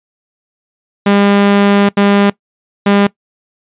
sawtooth tone bursts at uneven times, 201.4 Hz, G3, 47 cents sharp, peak -3 dBFS, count 3, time 1.06-1.89 / 1.97-2.3 / 2.86-3.07 s, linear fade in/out 5 ms, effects noise-tail reverb RT60 0.1 s tail -21 dB re dry + resampled to 8000 Hz

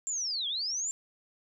sine linear two-way sweep, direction down then up, 7400 to 3192 to 7400 Hz, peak -30 dBFS, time 0.07-0.91 s, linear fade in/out 0 ms, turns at 0.48 s, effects none

